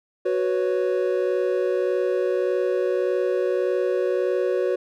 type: chord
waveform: triangle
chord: F# suspended fourth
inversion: none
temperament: just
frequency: 370 / 493.3 / 555 Hz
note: F#4 / B4 / C#5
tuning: 0 / -2 / +2 cents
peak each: -21 / -23 / -24 dBFS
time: 0.25-4.76 s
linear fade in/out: 10 ms
effects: none